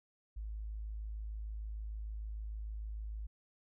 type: tone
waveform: sine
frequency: 53.3 Hz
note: G#1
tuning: 46 cents sharp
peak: -39 dBFS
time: 0.36-3.27 s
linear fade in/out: 10 ms
effects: none